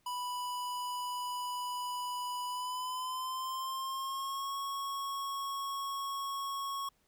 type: tone with pitch glide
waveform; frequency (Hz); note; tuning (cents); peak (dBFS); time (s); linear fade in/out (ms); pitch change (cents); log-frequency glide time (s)
square; 987.8 to 1102.4; B5 to C#6; 0 to -10; -36; 0.06-6.89; 5; +190; 2.46-4.56
effects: pink hiss -73 dBFS RMS until 7.07 s